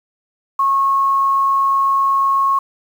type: tone with quantisation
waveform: sine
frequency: 1093 Hz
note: C#6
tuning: 25 cents flat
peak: -12 dBFS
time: 0.59-2.59 s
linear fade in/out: 5 ms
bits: 7
effects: none